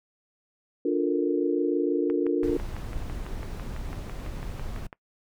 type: chord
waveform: sine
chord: Bb major seventh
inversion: first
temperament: equal with one note detuned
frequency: 293.7 / 352.5 / 440 / 466.2 Hz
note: D4 / F4 / A4 / Bb4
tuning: 0 / +16 / 0 / 0 cents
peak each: -26 / -26 / -31 / -29 dBFS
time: 0.85-2.57 s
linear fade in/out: 5 ms
type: click train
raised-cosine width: 0.5 ms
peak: -25 dBFS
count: 18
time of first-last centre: 2.1-4.929 s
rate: 6.01 Hz
type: noise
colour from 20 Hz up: brown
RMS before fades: -34 dBFS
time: 2.43-4.87 s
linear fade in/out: 5 ms
effects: noise-tail reverb RT60 0.1 s tail -23 dB re dry